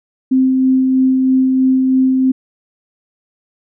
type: tone with tremolo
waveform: sine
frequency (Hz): 260.9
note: C4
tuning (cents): -5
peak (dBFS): -8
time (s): 0.31-2.32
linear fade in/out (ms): 10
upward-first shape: sine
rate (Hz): 3.1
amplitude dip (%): 25
effects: none

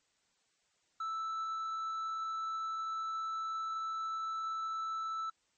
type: tone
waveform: triangle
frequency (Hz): 1318.5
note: E6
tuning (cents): 0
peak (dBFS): -33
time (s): 1-5.3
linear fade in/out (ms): 5
effects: white hiss -75 dBFS RMS until 5.57 s + MP3 32 kbps

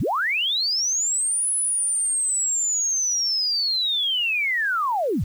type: linear two-way sweep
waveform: sine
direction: up then down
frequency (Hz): 61 to 10240 to 61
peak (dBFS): -20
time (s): 0-5.24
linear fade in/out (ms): 5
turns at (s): 1.51
effects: 8-bit

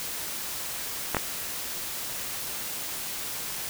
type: clicks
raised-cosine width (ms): 0.5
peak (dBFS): -9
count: 2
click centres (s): 1.147 / 1.168
effects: white hiss -34 dBFS RMS until 3.69 s

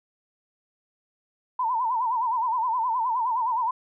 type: tone with vibrato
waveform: sine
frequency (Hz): 952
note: A#5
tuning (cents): +36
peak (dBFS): -22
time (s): 1.59-3.71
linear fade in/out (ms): 5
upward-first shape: sine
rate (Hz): 9.6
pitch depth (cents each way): 130
effects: none

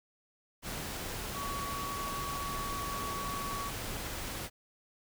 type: tone in noise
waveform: sine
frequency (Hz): 1128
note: C#6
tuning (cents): +30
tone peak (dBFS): -37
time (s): 1.33-3.72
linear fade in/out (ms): 50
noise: pink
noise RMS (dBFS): -39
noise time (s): 0.62-4.5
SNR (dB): -1
effects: none

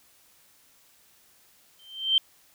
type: tone with exponential growth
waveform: sine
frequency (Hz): 3128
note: G7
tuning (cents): -4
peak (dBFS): -15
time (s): 1.79-2.18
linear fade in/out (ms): 2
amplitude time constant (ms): 84
effects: white hiss -60 dBFS RMS until 2.54 s

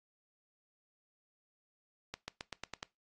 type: accelerating click train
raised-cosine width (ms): 0.2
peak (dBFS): -22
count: 7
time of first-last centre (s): 2.14-2.829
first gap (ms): 140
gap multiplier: 0.92
effects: noise-tail reverb RT60 0.2 s tail -21 dB re dry + AAC 32 kbps

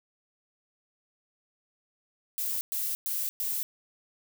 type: noise bursts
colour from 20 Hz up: violet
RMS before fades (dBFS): -31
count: 4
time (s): 2.38-3.63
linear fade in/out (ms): 0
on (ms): 230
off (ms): 110
effects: none

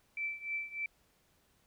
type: tone with tremolo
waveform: sine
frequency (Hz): 2328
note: D7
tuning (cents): -16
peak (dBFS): -32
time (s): 0.17-0.86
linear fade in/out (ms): 2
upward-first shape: triangle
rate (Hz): 3.3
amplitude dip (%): 90
effects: pink hiss -71 dBFS RMS until 1.66 s

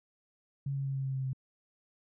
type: tone with pitch steps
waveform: sine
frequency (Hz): 138.59 / 137.39 / 136.21 / 135.03 / 133.87 / 132.71 / 131.57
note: C#3 / C#3 / C#3 / C#3 / C3 / C3 / C3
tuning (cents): 0 / -15 / -30 / -45 / +40 / +25 / +10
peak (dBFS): -31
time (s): 0.66-1.332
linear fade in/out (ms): 5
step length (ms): 96
effects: none

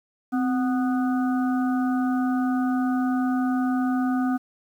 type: harmonic tone with a mistuned harmonic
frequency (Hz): 246.9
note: B3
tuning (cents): 0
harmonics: 1 / 3 / 5 / 6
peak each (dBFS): -21 / -31 / -35 / -37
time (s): 0.32-4.38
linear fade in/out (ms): 20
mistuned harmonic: 1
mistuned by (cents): +73
effects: 9-bit

